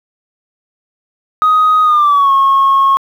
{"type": "tone with pitch glide", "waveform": "sine", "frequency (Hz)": [1252, 1089.9], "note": ["D#6", "C#6"], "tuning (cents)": [10, -30], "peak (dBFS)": -5, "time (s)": [1.42, 2.97], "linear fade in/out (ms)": 0, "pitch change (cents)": -240, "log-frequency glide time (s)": [1.83, 2.32], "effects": ["tanh soft clip ceiling -4 dBFS", "7-bit"]}